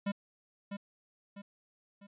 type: tone with echo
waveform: square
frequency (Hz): 200.6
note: G3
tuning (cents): +40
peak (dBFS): -31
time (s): 0.06-0.12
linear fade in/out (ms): 10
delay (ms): 650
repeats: 3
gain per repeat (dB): -7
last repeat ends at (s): 2.07
effects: resampled to 8000 Hz